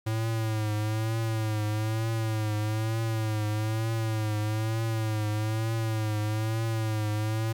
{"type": "tone with vibrato", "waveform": "square", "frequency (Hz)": 109.5, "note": "A2", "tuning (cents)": -8, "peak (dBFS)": -27, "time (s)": [0.06, 7.53], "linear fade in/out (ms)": 10, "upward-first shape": "triangle", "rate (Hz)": 1.1, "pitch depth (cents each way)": 65, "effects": ["11-bit"]}